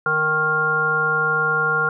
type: harmonic tone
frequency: 155.56 Hz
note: D#3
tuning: in tune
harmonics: 1 / 3 / 5 / 7 / 9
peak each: -30 / -26 / -30 / -25 / -18 dBFS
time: 0.06-1.89 s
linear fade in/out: 2 ms
effects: none